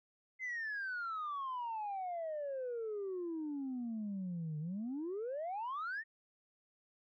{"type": "exponential two-way sweep", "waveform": "sine", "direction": "down then up", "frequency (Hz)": [2085, 148.7, 1875], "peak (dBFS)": -36, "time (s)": [0.39, 6.04], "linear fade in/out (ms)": 50, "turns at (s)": 4.59, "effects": ["tanh soft clip ceiling -35 dBFS"]}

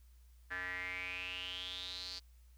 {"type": "tone with band-pass filter sweep", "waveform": "square", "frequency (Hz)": 91.3, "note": "F#2", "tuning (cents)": -23, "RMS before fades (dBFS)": -43, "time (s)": [0.5, 2.2], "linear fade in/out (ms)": 20, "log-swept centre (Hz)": [1700, 4600], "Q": 8.3, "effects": ["added 60 Hz sine -58 dBFS peak until 2.57 s", "white hiss -74 dBFS RMS until 2.57 s"]}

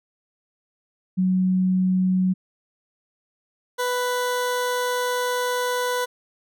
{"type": "tone pair in turn", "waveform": ["sine", "20% pulse"], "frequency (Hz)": [185.4, 495], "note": ["F#3", "B4"], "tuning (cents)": [4, 4], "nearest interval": "octave + perfect fourth", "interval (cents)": 1700, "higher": "second", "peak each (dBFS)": -17, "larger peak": "neither", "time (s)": [[1.17, 2.34], [3.78, 6.06]], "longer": "second", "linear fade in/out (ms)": 20, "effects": []}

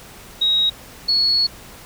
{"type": "tone pair in turn", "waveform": "sine", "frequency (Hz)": [3800, 4371], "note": ["A#7", "C#8"], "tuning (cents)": [33, -25], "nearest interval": "major second", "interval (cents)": 242, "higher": "second", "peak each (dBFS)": -14, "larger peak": "neither", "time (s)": [[0.41, 0.7], [1.08, 1.47]], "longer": "second", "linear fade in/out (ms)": 10, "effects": ["pink hiss -41 dBFS RMS until 1.85 s"]}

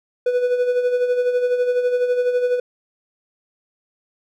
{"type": "tone with tremolo", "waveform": "triangle", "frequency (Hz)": 493.9, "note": "B4", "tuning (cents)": 0, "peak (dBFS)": -12, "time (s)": [0.26, 2.6], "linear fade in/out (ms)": 5, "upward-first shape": "sine", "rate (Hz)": 12, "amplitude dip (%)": 55, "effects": []}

